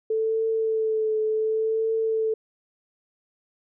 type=tone with vibrato; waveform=sine; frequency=440 Hz; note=A4; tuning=in tune; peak=-21 dBFS; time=0.1-2.34 s; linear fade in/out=5 ms; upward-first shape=triangle; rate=0.68 Hz; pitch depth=28 cents each way; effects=none